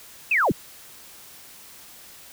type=linear sweep; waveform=sine; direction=down; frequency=2711 to 72.8 Hz; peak=-17 dBFS; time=0.31-0.52 s; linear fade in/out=5 ms; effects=white hiss -46 dBFS RMS until 2.32 s